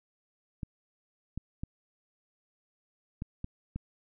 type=clicks; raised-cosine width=5 ms; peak=-23 dBFS; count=6; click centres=0.632 / 1.376 / 1.635 / 3.221 / 3.444 / 3.76 s; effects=none